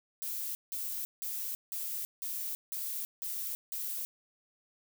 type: noise bursts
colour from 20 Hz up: violet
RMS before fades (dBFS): -37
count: 8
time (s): 0.22-4.05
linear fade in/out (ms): 0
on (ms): 330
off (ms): 170
effects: none